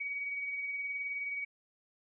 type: tone with tremolo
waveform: sine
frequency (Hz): 2259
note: C#7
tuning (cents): +32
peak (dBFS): -33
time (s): 0-1.45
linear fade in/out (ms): 10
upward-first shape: sine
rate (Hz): 19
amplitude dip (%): 35
effects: none

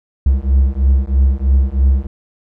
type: beating tone pair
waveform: triangle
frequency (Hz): 65.41 / 68.51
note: C2 / C#2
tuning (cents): 0 / -20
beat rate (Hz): 3.1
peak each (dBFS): -11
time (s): 0.26-2.07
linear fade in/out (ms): 5
effects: none

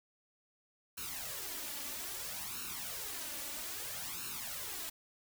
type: noise with flanger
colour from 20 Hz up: white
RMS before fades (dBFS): -42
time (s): 0.97-4.9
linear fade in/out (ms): 10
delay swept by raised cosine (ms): 0.73 to 3.53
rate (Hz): 0.61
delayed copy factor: +0.75
effects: none

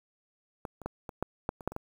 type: clicks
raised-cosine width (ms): 1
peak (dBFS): -22 / -30 / -19 / -25 / -16 / -15 / -30 / -15 / -29 / -21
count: 10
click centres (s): 0.652 / 0.817 / 0.86 / 1.092 / 1.226 / 1.491 / 1.608 / 1.676 / 1.72 / 1.764
effects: 8-bit

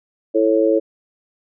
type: chord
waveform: sine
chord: A major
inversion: second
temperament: just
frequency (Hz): 330 / 440 / 550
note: E4 / A4 / C#5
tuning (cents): +2 / 0 / -14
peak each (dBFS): -17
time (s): 0.34-0.8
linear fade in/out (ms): 20
effects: none

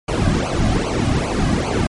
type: noise with flanger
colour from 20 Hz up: brown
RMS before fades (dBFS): -18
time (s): 0.08-1.87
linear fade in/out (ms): 5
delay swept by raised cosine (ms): 0.54 to 2.24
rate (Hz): 2.5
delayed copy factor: -1
effects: low-pass 10000 Hz 12 dB/octave + MP3 48 kbps

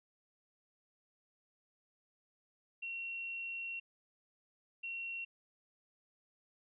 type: tone bursts at uneven times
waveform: sine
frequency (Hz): 2732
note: F7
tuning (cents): -39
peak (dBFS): -39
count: 2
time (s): 2.82-3.8 / 4.83-5.25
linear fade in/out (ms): 10
effects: none

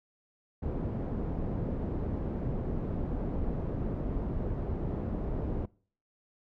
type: low-pass noise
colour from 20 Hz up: pink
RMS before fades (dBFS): -33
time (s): 0.62-5.66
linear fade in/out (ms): 10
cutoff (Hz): 450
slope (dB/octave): 12
effects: noise-tail reverb RT60 0.5 s tail -25 dB re dry

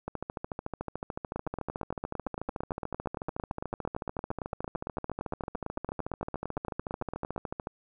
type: two click trains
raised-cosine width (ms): 1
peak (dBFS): -19 / -20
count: 54 / 105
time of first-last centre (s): 1.36-7.362 / 0.08-7.671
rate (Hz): 8.83 / 13.7
effects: none

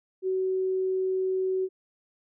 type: tone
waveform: sine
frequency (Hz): 376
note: F#4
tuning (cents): +28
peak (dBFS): -24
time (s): 0.22-1.69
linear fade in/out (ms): 50
effects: none

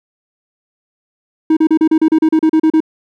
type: tone bursts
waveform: triangle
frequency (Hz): 316.5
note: D#4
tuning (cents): +30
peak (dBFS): -5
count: 13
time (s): 1.5-2.804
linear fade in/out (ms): 5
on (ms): 68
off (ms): 35
effects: none

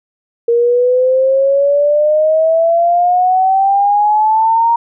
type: exponential sweep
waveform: sine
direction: up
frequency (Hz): 466.2 to 938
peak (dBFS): -8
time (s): 0.48-4.76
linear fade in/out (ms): 5
effects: none

